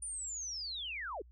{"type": "linear sweep", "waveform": "sine", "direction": "down", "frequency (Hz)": [9397, 330], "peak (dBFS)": -38, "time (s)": [0.02, 1.22], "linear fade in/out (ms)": 5, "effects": ["added 60 Hz sine -55 dBFS peak until 1.31 s"]}